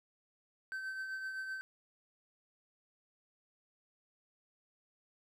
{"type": "tone with tremolo", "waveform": "triangle", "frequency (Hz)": 1543, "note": "G6", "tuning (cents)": -28, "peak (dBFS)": -35, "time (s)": [0.72, 1.61], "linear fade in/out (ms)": 0, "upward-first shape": "triangle", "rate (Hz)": 7.8, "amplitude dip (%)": 45, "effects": []}